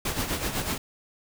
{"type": "noise with tremolo", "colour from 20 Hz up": "pink", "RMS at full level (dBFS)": -27, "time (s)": [0.05, 0.78], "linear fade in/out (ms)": 5, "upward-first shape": "sine", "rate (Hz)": 8, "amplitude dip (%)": 60, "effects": []}